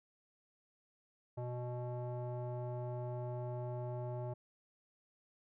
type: tone with low-pass filter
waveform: square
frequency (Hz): 122.9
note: B2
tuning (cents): -8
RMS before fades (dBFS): -41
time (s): 1.37-4.34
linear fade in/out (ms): 10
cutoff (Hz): 730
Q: 3.9
effects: none